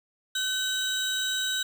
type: tone pair together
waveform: 35% pulse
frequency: 1521 / 3833 Hz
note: F#6 / A#7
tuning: +47 / +47 cents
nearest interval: octave + major third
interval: 1600 cents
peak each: -29 / -26 dBFS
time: 0.35-1.63 s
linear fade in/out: 5 ms
effects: none